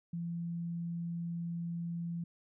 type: tone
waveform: sine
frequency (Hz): 169.9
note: F3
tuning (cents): -47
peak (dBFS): -35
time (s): 0.13-2.24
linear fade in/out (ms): 5
effects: none